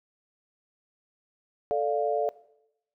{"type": "chord", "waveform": "sine", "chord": "D minor", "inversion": "second", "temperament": "equal", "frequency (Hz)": [440, 587.3, 698.5], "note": ["A4", "D5", "F5"], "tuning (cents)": [0, 0, 0], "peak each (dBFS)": -28, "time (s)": [1.71, 2.29], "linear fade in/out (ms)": 0, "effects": ["noise-tail reverb RT60 0.8 s tail -19 dB re dry"]}